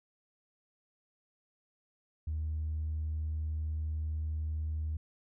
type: tone with tanh clipping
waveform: triangle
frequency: 77.78 Hz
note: D#2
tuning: in tune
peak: -32 dBFS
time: 2.27-4.97 s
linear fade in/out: 5 ms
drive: 5 dB
effects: none